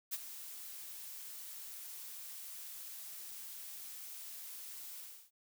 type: noise with ADSR envelope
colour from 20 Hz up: blue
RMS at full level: -36 dBFS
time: 0.11-5.31 s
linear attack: 25 ms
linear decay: 35 ms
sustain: -12 dB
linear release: 320 ms
effects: none